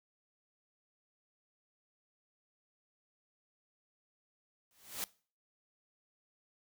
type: noise with exponential growth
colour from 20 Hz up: white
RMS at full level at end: -35 dBFS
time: 4.71-5.04 s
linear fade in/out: 0 ms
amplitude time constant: 71 ms
effects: noise-tail reverb RT60 0.4 s tail -21 dB re dry